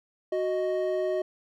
triangle tone pair together, 370 / 622.3 Hz, F#4 / D#5, 0 / 0 cents, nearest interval major sixth, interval 900 cents, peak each -26 dBFS, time 0.32-1.22 s, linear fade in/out 5 ms, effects none

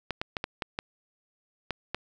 clicks, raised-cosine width 0.3 ms, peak -14 dBFS, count 8, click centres 0.107 / 0.215 / 0.368 / 0.441 / 0.622 / 0.789 / 1.707 / 1.946 s, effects none

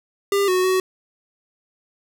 square tone with pitch steps, 399.5 / 368.2 / 373.7 Hz, G4 / F#4 / F#4, +33 / -8 / +17 cents, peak -17 dBFS, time 0.32-0.8 s, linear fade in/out 2 ms, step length 160 ms, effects none

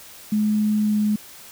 sine tone with pitch glide, 212 to 210.7 Hz, G#3 to G#3, +36 to +25 cents, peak -17 dBFS, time 0.32-1.16 s, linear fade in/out 5 ms, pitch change -11 cents, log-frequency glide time 0.8-0.96 s, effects white hiss -43 dBFS RMS until 1.51 s

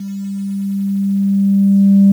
sine tone with level ramp, 197.5 Hz, G3, 13 cents sharp, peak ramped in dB -22 to -3 dBFS, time 0-2.12 s, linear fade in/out 5 ms, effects tanh soft clip ceiling -1 dBFS + 7-bit

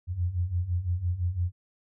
sine beating tone pair, 84.9 / 90.8 Hz, F2 / F#2, -48 / -32 cents, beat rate 5.9 Hz, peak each -31 / -27 dBFS, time 0.07-1.52 s, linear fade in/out 50 ms, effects none

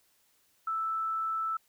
sine tone, 1318.5 Hz, E6, in tune, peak -29 dBFS, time 0.67-1.57 s, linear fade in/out 5 ms, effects white hiss -69 dBFS RMS until 1.68 s

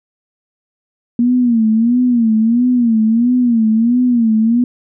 sine tone with vibrato, 233.8 Hz, A#3, 5 cents sharp, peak -9 dBFS, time 1.19-4.64 s, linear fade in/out 2 ms, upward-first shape sine, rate 1.5 Hz, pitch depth 120 cents each way, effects none

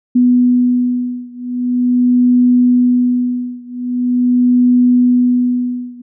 sine beating tone pair, 246.9 / 247.33 Hz, B3 / B3, 0 / +3 cents, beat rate 0.43 Hz, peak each -12 / -13 dBFS, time 0.15-6.02 s, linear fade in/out 10 ms, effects none

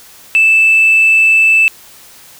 sine tone, 2637 Hz, E7, in tune, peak -4 dBFS, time 0.35-1.68 s, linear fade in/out 0 ms, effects tanh soft clip ceiling -2 dBFS + white hiss -39 dBFS RMS until 2.39 s

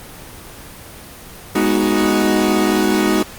40% pulse chord, G# minor seventh, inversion none, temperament equal, 207.7 / 246.9 / 311.1 / 370 Hz, G#3 / B3 / D#4 / F#4, 0 / 0 / 0 / 0 cents, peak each -18 / -21 / -17 / -18 dBFS, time 1.55-3.23 s, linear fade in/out 5 ms, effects pink hiss -36 dBFS RMS until 3.38 s + Opus 24 kbps

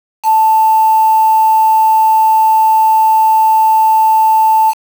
sine tone with quantisation, 880 Hz, A5, in tune, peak -6 dBFS, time 0.23-4.74 s, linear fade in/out 50 ms, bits 4, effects none

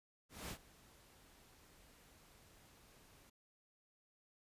pink noise with ADSR envelope, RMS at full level -45 dBFS, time 0.29-3.3 s, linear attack 210 ms, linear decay 75 ms, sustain -20 dB, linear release 8 ms, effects resampled to 32000 Hz

